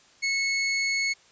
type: tone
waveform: sawtooth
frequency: 2195 Hz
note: C#7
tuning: 18 cents flat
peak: -20 dBFS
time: 0.22-1.14 s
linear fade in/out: 20 ms
effects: white hiss -57 dBFS RMS until 1.31 s + resampled to 16000 Hz